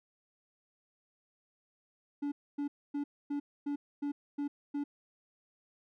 triangle tone bursts, 287.4 Hz, D4, 37 cents flat, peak -30 dBFS, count 8, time 2.22-4.84 s, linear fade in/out 10 ms, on 100 ms, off 260 ms, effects none

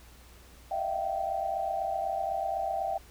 sine tone cluster, 618 / 654 / 682 / 775 Hz, D#5 / E5 / F5 / G5, -12 / -14 / -41 / -20 cents, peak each -38 / -38 / -34 / -31 dBFS, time 0.71-2.98 s, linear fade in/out 5 ms, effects added 60 Hz sine -53 dBFS peak until 3.1 s + pink hiss -56 dBFS RMS until 3.1 s

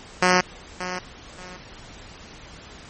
5% pulse tone with echo, 181.8 Hz, F#3, 30 cents flat, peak -4 dBFS, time 0.22-0.41 s, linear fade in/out 5 ms, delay 580 ms, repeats 2, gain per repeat -12 dB, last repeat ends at 1.57 s, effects pink hiss -43 dBFS RMS until 2.89 s + MP3 32 kbps

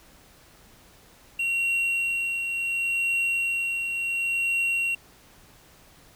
triangle tone with tremolo, 2744 Hz, F7, 31 cents flat, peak -20 dBFS, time 1.39-4.95 s, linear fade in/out 5 ms, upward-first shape triangle, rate 0.7 Hz, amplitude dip 45%, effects pink hiss -54 dBFS RMS until 6.15 s

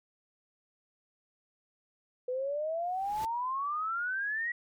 sine exponential sweep, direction up, 493.9 to 1939 Hz, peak -30 dBFS, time 2.28-4.52 s, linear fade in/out 5 ms
pink noise with exponential growth, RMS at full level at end -42 dBFS, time 2.79-3.25 s, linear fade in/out 1 ms, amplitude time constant 100 ms
effects MP3 96 kbps

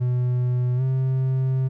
triangle tone with pitch glide, 124.2 to 131.28 Hz, B2 to C3, +10 to +6 cents, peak -17 dBFS, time 0-1.69 s, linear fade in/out 20 ms, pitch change +96 cents, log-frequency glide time 0.76-0.82 s, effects none

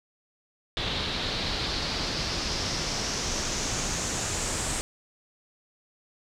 pink noise with low-pass filter sweep, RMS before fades -30 dBFS, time 0.77-4.81 s, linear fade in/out 0 ms, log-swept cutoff 3700 to 8000 Hz, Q 3.6, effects none

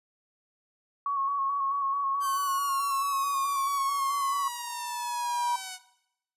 sine tone with vibrato, 1108.7 Hz, C#6, in tune, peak -26 dBFS, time 1.06-4.48 s, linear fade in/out 2 ms, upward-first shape square, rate 4.6 Hz, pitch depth 27 cents each way
5% pulse exponential sweep, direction down, 1568 to 735 Hz, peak -25 dBFS, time 2.2-5.79 s, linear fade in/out 50 ms
sine tone with exponential growth, 964 Hz, B5, 42 cents flat, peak -23 dBFS, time 2.84-5.56 s, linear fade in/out 5 ms, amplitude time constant 590 ms
effects noise-tail reverb RT60 0.8 s tail -17 dB re dry + resampled to 32000 Hz

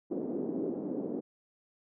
white band-pass noise, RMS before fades -35 dBFS, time 0.1-1.21 s, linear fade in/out 20 ms, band 220 to 400 Hz, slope 24 dB/octave, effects none

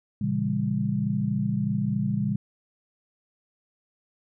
sine chord, A# diminished seventh, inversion none, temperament just, 116.54 / 139.85 / 167.82 / 201.4 Hz, A#2 / C#3 / E3 / G3, 0 / +16 / +31 / +47 cents, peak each -30 / -29 / -32 / -26 dBFS, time 0.21-2.36 s, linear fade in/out 5 ms, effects none

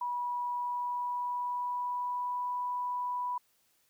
sine tone with pitch glide, 975 to 986.3 Hz, B5 to B5, -23 to -3 cents, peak -31 dBFS, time 0.01-3.38 s, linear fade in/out 5 ms, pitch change +20 cents, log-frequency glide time 0.55-2.51 s, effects white hiss -71 dBFS RMS until 3.89 s

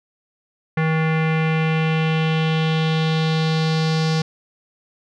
square tone with low-pass filter sweep, 159.2 Hz, D#3, 40 cents sharp, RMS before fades -19 dBFS, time 0.77-4.22 s, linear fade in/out 5 ms, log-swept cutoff 2000 to 5000 Hz, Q 2.8, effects none

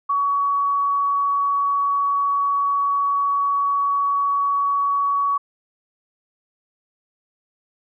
sine tone, 1127 Hz, C#6, 28 cents sharp, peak -17 dBFS, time 0.09-5.38 s, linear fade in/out 10 ms, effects none

